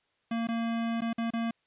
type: tone with dropouts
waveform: square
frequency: 230 Hz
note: A#3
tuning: 23 cents flat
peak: -29 dBFS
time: 0.31-1.51 s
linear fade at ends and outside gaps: 5 ms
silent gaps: 0.472-0.486 / 1.008-1.018 / 1.131-1.181 / 1.305-1.335 s
effects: white hiss -73 dBFS RMS until 1.66 s + resampled to 8000 Hz